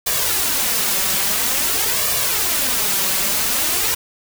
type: noise with flanger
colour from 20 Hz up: white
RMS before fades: -19 dBFS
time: 0.06-3.95 s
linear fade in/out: 10 ms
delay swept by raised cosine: 1.7 to 5.3 ms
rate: 0.49 Hz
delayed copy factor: +0.6
effects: none